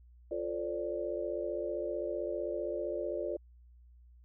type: chord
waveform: sine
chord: D minor seventh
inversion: first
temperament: equal with one note detuned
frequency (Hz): 349.2 / 440 / 531.8 / 587.3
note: F4 / A4 / C5 / D5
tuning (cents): 0 / 0 / +28 / 0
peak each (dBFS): -38 / -40 / -40 / -37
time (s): 0.31-3.37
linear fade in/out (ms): 5
effects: added 60 Hz sine -55 dBFS peak until 4.24 s